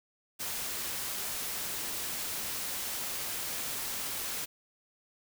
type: noise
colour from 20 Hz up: white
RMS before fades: -36 dBFS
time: 0.39-4.46 s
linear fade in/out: 20 ms
effects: none